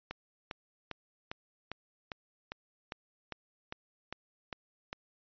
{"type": "click train", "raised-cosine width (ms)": 0.3, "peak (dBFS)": -22, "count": 13, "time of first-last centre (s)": [0.11, 4.929], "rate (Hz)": 2.49, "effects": ["resampled to 11025 Hz"]}